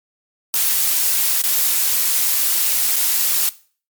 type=noise with dropouts; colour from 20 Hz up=blue; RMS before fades=-17 dBFS; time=0.54-3.49 s; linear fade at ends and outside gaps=0 ms; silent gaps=1.417-1.438 / 2.959-2.964 s; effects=noise-tail reverb RT60 0.4 s tail -18 dB re dry + MP3 96 kbps